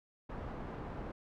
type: low-pass noise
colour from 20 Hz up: pink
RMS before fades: -43 dBFS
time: 0.29-1.12 s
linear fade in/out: 10 ms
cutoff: 1100 Hz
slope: 12 dB/octave
effects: none